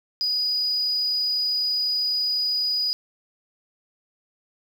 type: tone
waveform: sine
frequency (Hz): 4934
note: D#8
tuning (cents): -15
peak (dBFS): -20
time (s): 0.21-2.93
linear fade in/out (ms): 0
effects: tanh soft clip ceiling -17 dBFS + 8-bit